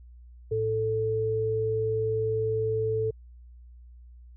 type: tone pair together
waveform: sine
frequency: 110 / 440 Hz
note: A2 / A4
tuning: 0 / 0 cents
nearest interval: 2 octaves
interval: 2400 cents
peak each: -31 / -25 dBFS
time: 0.51-3.11 s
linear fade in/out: 10 ms
effects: added 60 Hz sine -46 dBFS peak until 4.36 s